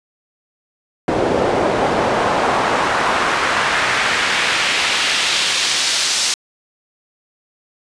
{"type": "noise with band-pass filter sweep", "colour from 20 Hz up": "pink", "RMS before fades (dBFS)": -17, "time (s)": [1.08, 6.34], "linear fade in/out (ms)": 2, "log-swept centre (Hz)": [430, 5400], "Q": 1.1, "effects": ["resampled to 22050 Hz"]}